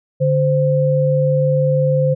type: tone pair together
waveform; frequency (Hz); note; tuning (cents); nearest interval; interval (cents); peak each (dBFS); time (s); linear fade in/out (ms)
sine; 145.7 / 519.2; D3 / C5; -13 / -13; octave + minor seventh; 2200; -15; 0.2-2.15; 20
effects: none